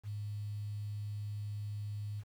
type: tone with quantisation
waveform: sine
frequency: 103.83 Hz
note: G#2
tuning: in tune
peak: -37 dBFS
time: 0.03-2.24 s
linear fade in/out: 50 ms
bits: 10
effects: none